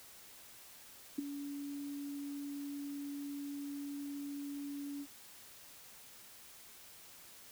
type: tone with ADSR envelope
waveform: sine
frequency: 284.3 Hz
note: C#4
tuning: 44 cents sharp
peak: -29 dBFS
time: 1.18-5.07 s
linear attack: 8 ms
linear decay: 12 ms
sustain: -11 dB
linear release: 57 ms
effects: white hiss -56 dBFS RMS until 7.51 s